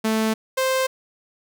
sawtooth tone pair in turn, 220 / 523.3 Hz, A3 / C5, 0 / 0 cents, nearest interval octave + minor third, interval 1500 cents, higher second, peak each -15 dBFS, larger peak neither, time 0.04-0.34 / 0.57-0.87 s, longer neither, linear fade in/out 10 ms, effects none

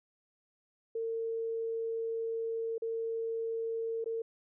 sine tone with dropouts, 454.2 Hz, A#4, 45 cents flat, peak -32 dBFS, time 0.95-4.22 s, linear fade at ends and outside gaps 5 ms, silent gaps 2.781-2.82 / 4.043-4.059 s, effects none

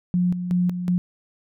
sine tone with tremolo, 178.6 Hz, F3, 39 cents sharp, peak -17 dBFS, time 0.14-0.98 s, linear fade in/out 0 ms, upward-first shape square, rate 2.7 Hz, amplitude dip 60%, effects none

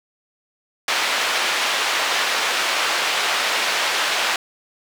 white band-pass noise, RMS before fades -21 dBFS, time 0.88-4.36 s, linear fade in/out 2 ms, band 560 to 3400 Hz, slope 12 dB/octave, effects none

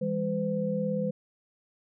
sine tone cluster, 165.7 / 203.2 / 508 Hz, E3 / G#3 / B4, +9 / -38 / +49 cents, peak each -33 / -30 / -30 dBFS, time 0.01-1.11 s, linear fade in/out 10 ms, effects none

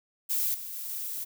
violet noise with level steps, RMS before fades -28 / -39 / -37 / -35 dBFS, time 0.29-1.25 s, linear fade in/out 20 ms, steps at 0.54 / 0.73 / 0.89 s, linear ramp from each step 5 ms, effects none

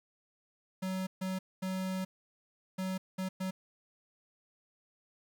square tone bursts at uneven times, 187.7 Hz, F#3, 25 cents sharp, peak -34 dBFS, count 6, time 0.82-1.07 / 1.21-1.39 / 1.62-2.05 / 2.78-2.98 / 3.18-3.29 / 3.4-3.51 s, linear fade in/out 10 ms, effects 10-bit

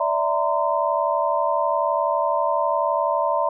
sine tone cluster, 584 / 656 / 929 / 1028 Hz, D5 / E5 / A#5 / C6, -10 / -9 / -6 / -31 cents, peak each -24 dBFS, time 0-3.49 s, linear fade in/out 5 ms, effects none

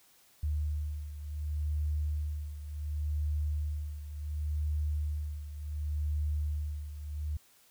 sine beating tone pair, 74.8 / 75.49 Hz, D2 / D2, +32 / +48 cents, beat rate 0.69 Hz, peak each -32 / -37 dBFS, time 0.43-7.37 s, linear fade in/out 5 ms, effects white hiss -63 dBFS RMS until 7.7 s

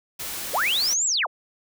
white noise, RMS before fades -32 dBFS, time 0.19-0.94 s, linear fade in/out 10 ms
sine linear two-way sweep, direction up then down, 390 to 7760 to 390 Hz, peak -20 dBFS, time 0.53-1.27 s, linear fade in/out 20 ms, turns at 1.06 s
effects none

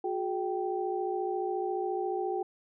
sine tone cluster, 363.8 / 418.1 / 780 Hz, F#4 / G#4 / G5, -29 / +12 / -9 cents, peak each -32 / -35 / -34 dBFS, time 0.04-2.43 s, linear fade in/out 5 ms, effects none

